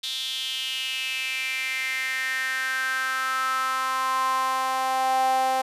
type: tone with high-pass filter sweep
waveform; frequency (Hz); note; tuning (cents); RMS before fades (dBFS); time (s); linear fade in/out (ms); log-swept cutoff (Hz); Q
sawtooth; 261.6; C4; 0; -26; 0.03-5.62; 10; 3600 to 700; 6
effects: resampled to 32000 Hz